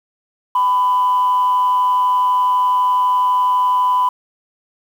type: tone with amplitude modulation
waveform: sine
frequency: 1000 Hz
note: B5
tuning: 21 cents sharp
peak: -9 dBFS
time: 0.55-4.09 s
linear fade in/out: 5 ms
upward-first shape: sine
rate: 188 Hz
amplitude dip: 40%
effects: tanh soft clip ceiling -8 dBFS + 7-bit